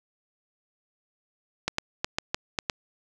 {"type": "clicks", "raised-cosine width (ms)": 0.2, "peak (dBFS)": -8, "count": 7, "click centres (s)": [1.68, 1.784, 2.045, 2.185, 2.345, 2.588, 2.698], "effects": []}